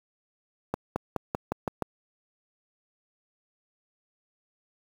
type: accelerating click train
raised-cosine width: 1 ms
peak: -13 dBFS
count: 7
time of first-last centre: 0.74-1.823 s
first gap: 220 ms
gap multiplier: 0.92
effects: high-pass 80 Hz 12 dB/octave + 7-bit